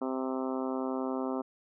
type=harmonic tone; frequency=130.81 Hz; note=C3; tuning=in tune; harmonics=2 / 3 / 4 / 5 / 6 / 7 / 8 / 9 / 10; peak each=-33 / -37 / -39 / -41 / -43 / -44 / -45 / -46 / -47 dBFS; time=0.01-1.42 s; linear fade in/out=10 ms; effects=none